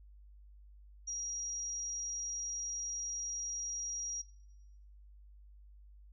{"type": "tone", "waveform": "sine", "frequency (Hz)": 5710, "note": "F8", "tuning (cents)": 37, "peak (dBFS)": -37, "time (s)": [1.07, 4.22], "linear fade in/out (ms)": 10, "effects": ["noise-tail reverb RT60 0.9 s tail -17 dB re dry", "added 50 Hz sine -54 dBFS peak until 6.12 s"]}